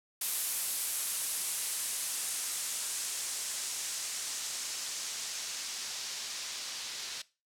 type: noise with low-pass filter sweep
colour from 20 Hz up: blue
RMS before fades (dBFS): -37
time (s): 0.21-7.22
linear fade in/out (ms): 5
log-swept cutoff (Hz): 12000 to 4900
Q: 1.2
effects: noise-tail reverb RT60 0.3 s tail -19 dB re dry